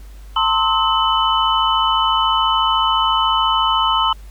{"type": "tone cluster", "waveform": "sine", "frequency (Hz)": [900, 1054, 1293, 3008], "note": ["A5", "C6", "E6", "F#7"], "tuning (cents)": [39, 12, -34, 28], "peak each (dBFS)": -19, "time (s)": [0.36, 4.13], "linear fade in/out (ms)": 5, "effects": ["added 50 Hz sine -34 dBFS peak until 4.3 s", "pink hiss -50 dBFS RMS until 4.3 s"]}